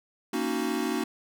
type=chord; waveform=square; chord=D# minor seventh; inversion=second; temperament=equal; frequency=233.1 / 277.2 / 311.1 / 370 Hz; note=A#3 / C#4 / D#4 / F#4; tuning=0 / 0 / 0 / 0 cents; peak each=-33 dBFS; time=0.33-1.04 s; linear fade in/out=5 ms; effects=none